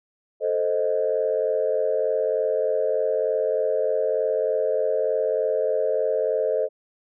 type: chord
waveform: sine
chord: A diminished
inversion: none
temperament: equal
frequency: 440 / 523.3 / 622.3 Hz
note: A4 / C5 / Eb5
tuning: 0 / 0 / 0 cents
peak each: -24 dBFS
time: 0.4-6.69 s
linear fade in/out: 50 ms
effects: tanh soft clip ceiling -11 dBFS